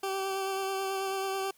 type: tone with vibrato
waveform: 20% pulse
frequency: 386.7 Hz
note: G4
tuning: 24 cents flat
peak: -25 dBFS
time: 0.03-1.51 s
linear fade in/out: 5 ms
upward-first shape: sine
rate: 9.2 Hz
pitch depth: 17 cents each way
effects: white hiss -64 dBFS RMS until 1.57 s + MP3 96 kbps